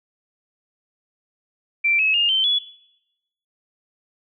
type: tone with pitch steps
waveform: sine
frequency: 2349 / 2576 / 2826 / 3100 / 3400 Hz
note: D7 / E7 / F7 / G7 / G#7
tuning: 0 / -41 / +20 / -20 / +40 cents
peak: -16 dBFS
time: 1.84-2.59 s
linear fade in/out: 10 ms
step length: 150 ms
effects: noise-tail reverb RT60 0.9 s tail -21 dB re dry